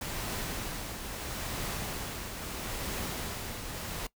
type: noise with tremolo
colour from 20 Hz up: pink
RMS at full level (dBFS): -35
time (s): 0.01-4.07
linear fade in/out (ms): 5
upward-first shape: triangle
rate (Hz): 0.76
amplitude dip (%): 45
effects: noise-tail reverb RT60 0.1 s tail -20 dB re dry